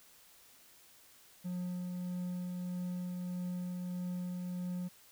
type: tone with tremolo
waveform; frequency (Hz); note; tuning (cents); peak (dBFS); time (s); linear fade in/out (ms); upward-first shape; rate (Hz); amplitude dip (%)
triangle; 179.4; F3; +47; -33; 1.44-4.89; 20; triangle; 1.6; 25
effects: white hiss -61 dBFS RMS until 5.11 s